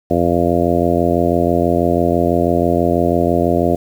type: harmonic tone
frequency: 86.1 Hz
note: F2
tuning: 24 cents flat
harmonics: 1 / 2 / 3 / 4 / 5 / 6 / 7 / 8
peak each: -22 / -21 / -19 / -19 / -21 / -22 / -20 / -20 dBFS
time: 0.1-3.76 s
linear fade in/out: 10 ms
effects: 7-bit